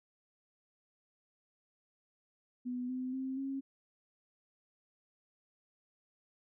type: tone with pitch steps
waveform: sine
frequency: 248.2 / 255.6 / 263.3 / 271.1 Hz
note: B3 / C4 / C4 / C#4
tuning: +9 / -40 / +11 / -38 cents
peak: -35 dBFS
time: 2.65-3.61 s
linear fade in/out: 20 ms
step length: 240 ms
effects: none